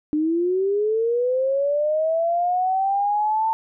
sine linear sweep, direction up, 297.4 to 898 Hz, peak -18 dBFS, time 0.13-3.53 s, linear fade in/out 0 ms, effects none

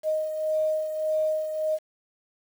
sine beating tone pair, 622.3 / 624 Hz, D#5 / D#5, 0 / +5 cents, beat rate 1.7 Hz, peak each -24 / -32 dBFS, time 0.03-1.79 s, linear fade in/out 50 ms, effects 8-bit

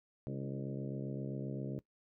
harmonic tone with a mistuned harmonic, 67.6 Hz, C#2, 43 cents flat, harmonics 2 / 3 / 4 / 5 / 6 / 7 / 8 / 9, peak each -40 / -44 / -46 / -48 / -50 / -51 / -52 / -53 dBFS, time 0.27-1.79 s, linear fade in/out 0 ms, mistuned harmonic 4, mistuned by +51 cents, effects noise-tail reverb RT60 0.1 s tail -18 dB re dry

